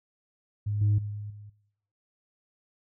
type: tone with level steps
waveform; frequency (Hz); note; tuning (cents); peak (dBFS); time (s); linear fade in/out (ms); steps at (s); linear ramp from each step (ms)
sine; 103.83; G#2; 0; -26 / -19 / -36 / -45; 0.66-1.5; 10; 0.81 / 0.98 / 1.3; 5
effects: noise-tail reverb RT60 0.9 s tail -21 dB re dry + tanh soft clip ceiling -18 dBFS